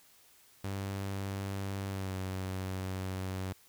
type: tone with pitch glide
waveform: sawtooth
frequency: 98 to 94.17 Hz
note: G2 to F#2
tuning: 0 to +31 cents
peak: -31 dBFS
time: 0.64-3.53 s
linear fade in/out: 5 ms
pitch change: -69 cents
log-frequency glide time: 1.87-2.14 s
effects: white hiss -62 dBFS RMS until 3.68 s